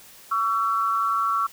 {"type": "tone pair together", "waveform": "sine", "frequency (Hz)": [1128.6, 1341], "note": ["C#6", "E6"], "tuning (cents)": [31, 29], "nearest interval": "minor third", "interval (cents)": 298, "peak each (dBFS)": -23, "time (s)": [0.31, 1.47], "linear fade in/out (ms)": 10, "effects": ["white hiss -48 dBFS RMS until 1.52 s"]}